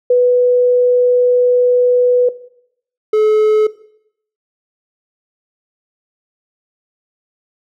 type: tone pair in turn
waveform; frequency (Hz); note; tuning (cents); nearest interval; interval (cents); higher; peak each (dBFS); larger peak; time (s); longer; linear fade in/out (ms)
sine / triangle; 493.9 / 429.7; B4 / A4; 0 / -41; major second; 241; first; -7; neither; 0.1-2.29 / 3.13-3.67; first; 5
effects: noise-tail reverb RT60 0.7 s tail -17 dB re dry